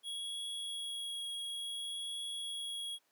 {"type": "tone with vibrato", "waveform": "square", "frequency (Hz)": 3322, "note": "G#7", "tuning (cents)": 0, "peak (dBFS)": -39, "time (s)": [0.03, 2.99], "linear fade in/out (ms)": 50, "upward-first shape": "triangle", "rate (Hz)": 0.57, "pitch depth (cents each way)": 10, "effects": ["pink hiss -74 dBFS RMS until 3.11 s", "high-pass 400 Hz 12 dB/octave"]}